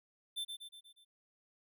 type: tone with echo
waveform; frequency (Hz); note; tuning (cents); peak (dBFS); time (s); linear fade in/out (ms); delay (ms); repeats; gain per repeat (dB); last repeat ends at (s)
square; 3547; A7; +13; -37; 0.36-0.45; 20; 120; 5; -5; 1.05
effects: none